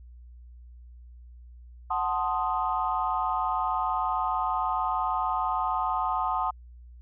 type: chord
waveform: sine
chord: F# diminished seventh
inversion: none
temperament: equal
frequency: 740 / 880 / 1046.5 / 1244.5 Hz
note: F#5 / A5 / C6 / Eb6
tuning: 0 / 0 / 0 / 0 cents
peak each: -30 dBFS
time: 1.9-6.51 s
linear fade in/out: 10 ms
effects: tanh soft clip ceiling -14 dBFS + added 60 Hz sine -45 dBFS peak until 7.01 s